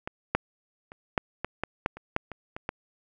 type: clicks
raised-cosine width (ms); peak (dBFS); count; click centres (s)
0.5; -18 / -7 / -28 / -8 / -14 / -13 / -9 / -27 / -9 / -23 / -21 / -14; 12; 0.075 / 0.35 / 0.919 / 1.178 / 1.446 / 1.636 / 1.861 / 1.97 / 2.164 / 2.317 / 2.565 / 2.691
effects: none